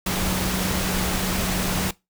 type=tone in noise; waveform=sine; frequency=185 Hz; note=F#3; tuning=in tune; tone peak=-26 dBFS; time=0.06-1.91 s; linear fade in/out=5 ms; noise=pink; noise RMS=-25 dBFS; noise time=0.06-1.91 s; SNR=-4 dB; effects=noise-tail reverb RT60 0.2 s tail -20 dB re dry